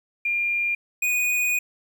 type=tone pair in turn; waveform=sine / square; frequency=2400 / 2473 Hz; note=D7 / D#7; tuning=+37 / -11 cents; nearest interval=minor second; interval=52 cents; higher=second; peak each=-21 dBFS; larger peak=neither; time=0.25-0.75 / 1.02-1.59 s; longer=second; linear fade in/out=5 ms; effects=9-bit